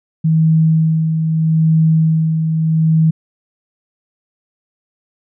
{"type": "tone with tremolo", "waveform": "sine", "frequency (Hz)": 159.9, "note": "D#3", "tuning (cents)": 48, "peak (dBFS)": -8, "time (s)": [0.24, 3.11], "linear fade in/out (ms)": 10, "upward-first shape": "sine", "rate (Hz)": 0.79, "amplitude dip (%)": 45, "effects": []}